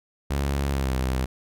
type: tone with pitch glide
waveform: sawtooth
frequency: 69.7 to 64.66 Hz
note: C#2 to C2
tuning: +10 to -20 cents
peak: -19 dBFS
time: 0.3-1.26 s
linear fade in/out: 10 ms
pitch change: -130 cents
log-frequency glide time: 0.7-0.94 s
effects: none